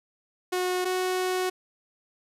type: tone pair in turn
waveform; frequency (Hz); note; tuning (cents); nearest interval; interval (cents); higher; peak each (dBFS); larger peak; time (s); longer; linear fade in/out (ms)
sawtooth; 364.4 / 368.8; F#4 / F#4; -26 / -6; unison; 20; second; -21; neither; 0.52-0.85 / 0.85-1.5; second; 10
effects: resampled to 32000 Hz